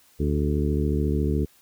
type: harmonic tone with a mistuned harmonic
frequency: 74 Hz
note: D2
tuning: 14 cents sharp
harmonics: 1 / 2 / 3 / 4 / 5 / 6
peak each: -24 / -27 / -29 / -30 / -31 / -32 dBFS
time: 0.19-1.46 s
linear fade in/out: 20 ms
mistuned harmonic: 6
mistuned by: -34 cents
effects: white hiss -58 dBFS RMS until 1.61 s